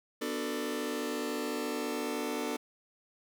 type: chord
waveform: sawtooth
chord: B minor seventh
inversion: none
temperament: just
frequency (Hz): 246.9 / 296.3 / 370.4 / 444.5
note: B3 / D4 / F#4 / A4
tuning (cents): 0 / +15 / +2 / +18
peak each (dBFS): -34 / -33 / -37 / -33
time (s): 0.21-2.57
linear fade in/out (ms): 10
effects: none